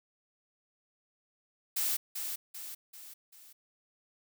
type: noise with echo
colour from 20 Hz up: blue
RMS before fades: -31 dBFS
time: 1.76-1.97 s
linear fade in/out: 10 ms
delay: 390 ms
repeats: 4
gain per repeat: -6 dB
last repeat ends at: 3.53 s
effects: none

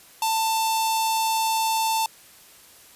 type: tone with notch filter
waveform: sawtooth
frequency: 890 Hz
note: A5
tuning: 20 cents sharp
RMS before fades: -23 dBFS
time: 0.22-2.06 s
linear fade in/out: 2 ms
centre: 1800 Hz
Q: 0.98
effects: white hiss -50 dBFS RMS until 2.95 s + resampled to 32000 Hz

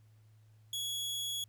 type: tone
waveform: sawtooth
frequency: 3353 Hz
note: G#7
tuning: 16 cents sharp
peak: -32 dBFS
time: 0.73-1.44 s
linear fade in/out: 2 ms
effects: added 108 Hz sine -59 dBFS peak until 1.48 s + pink hiss -75 dBFS RMS until 1.48 s

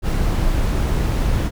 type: noise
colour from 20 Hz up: brown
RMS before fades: -18 dBFS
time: 0.02-1.51 s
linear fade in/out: 50 ms
effects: none

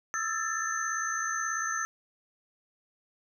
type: tone cluster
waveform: sine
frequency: 1281 / 1339 / 1700 / 1777 / 6190 Hz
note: E6 / E6 / G#6 / A6 / G8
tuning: -50 / +27 / +40 / +17 / -23 cents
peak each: -38 / -34 / -39 / -34 / -35 dBFS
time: 0.14-1.85 s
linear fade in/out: 0 ms
effects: 10-bit

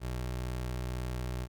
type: tone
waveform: 25% pulse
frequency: 62 Hz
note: B1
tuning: 7 cents sharp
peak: -30 dBFS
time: 0-1.48 s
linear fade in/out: 50 ms
effects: none

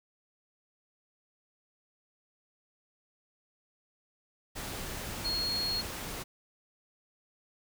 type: tone in noise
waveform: sine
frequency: 4300 Hz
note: C8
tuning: 47 cents sharp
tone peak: -30 dBFS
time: 5.24-5.82 s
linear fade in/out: 20 ms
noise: pink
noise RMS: -39 dBFS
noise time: 4.55-6.24 s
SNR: +6 dB
effects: none

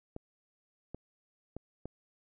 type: clicks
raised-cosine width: 2 ms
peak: -27 dBFS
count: 4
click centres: 0.164 / 0.946 / 1.566 / 1.856 s
effects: none

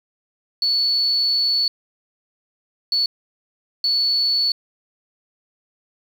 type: tone bursts at uneven times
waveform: sine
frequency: 4436 Hz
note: C#8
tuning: in tune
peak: -16 dBFS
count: 3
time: 0.62-1.68 / 2.92-3.06 / 3.84-4.52 s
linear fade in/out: 2 ms
effects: 7-bit

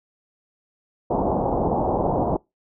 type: low-pass noise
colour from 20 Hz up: white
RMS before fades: -22 dBFS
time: 1.1-2.37 s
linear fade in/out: 10 ms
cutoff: 880 Hz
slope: 48 dB/octave
effects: noise-tail reverb RT60 0.2 s tail -24 dB re dry

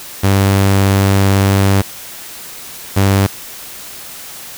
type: tone pair in turn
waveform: sawtooth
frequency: 98 / 98 Hz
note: G2 / G2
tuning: 0 / 0 cents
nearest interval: unison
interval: 0 cents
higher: neither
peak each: -5 dBFS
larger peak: neither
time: 0.23-1.82 / 2.96-3.27 s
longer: first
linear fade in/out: 10 ms
effects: white hiss -31 dBFS RMS until 4.57 s

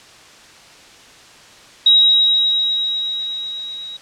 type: tone with level ramp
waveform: sine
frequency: 3823 Hz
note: A#7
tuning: 43 cents sharp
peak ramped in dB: -6 to -28 dBFS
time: 1.86-3.97 s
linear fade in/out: 5 ms
effects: white hiss -43 dBFS RMS until 4.01 s + low-pass 6000 Hz 12 dB/octave

